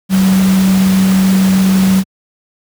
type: tone in noise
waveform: sine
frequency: 190 Hz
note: F#3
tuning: 46 cents sharp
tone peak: -7 dBFS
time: 0.09-2.04 s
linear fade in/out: 50 ms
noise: pink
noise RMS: -21 dBFS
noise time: 0.09-2.04 s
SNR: +11 dB
effects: high-pass 80 Hz 12 dB/octave